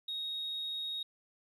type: tone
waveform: sine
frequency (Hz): 3755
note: A#7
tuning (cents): +12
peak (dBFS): -34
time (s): 0.08-1.03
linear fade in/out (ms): 5
effects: tanh soft clip ceiling -32 dBFS + 12-bit